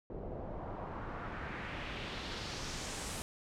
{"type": "noise with low-pass filter sweep", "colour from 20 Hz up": "pink", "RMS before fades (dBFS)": -42, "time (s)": [0.1, 3.22], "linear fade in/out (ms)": 0, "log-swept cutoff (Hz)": [480, 10000], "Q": 1.7, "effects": []}